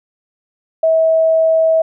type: tone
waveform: sine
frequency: 646 Hz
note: E5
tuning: 35 cents flat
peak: -9 dBFS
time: 0.83-1.82 s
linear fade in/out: 5 ms
effects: none